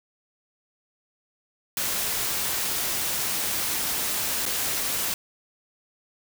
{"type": "noise with dropouts", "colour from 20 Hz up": "white", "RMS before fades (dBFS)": -27, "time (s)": [1.77, 5.14], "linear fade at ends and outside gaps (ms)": 1, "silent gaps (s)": [4.455, 4.462], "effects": []}